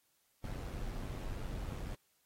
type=noise with amplitude modulation; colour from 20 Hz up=brown; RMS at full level=-39 dBFS; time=0.44-1.95 s; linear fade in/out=2 ms; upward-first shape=sine; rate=94.6 Hz; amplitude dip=45%; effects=white hiss -75 dBFS RMS until 2.25 s + AAC 48 kbps